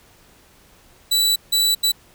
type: tone bursts at uneven times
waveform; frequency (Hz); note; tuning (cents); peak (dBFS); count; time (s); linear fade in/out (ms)
sawtooth; 3951; B7; 0; -12; 3; 1.11-1.36 / 1.52-1.75 / 1.83-1.92; 10
effects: pink hiss -52 dBFS RMS until 2.14 s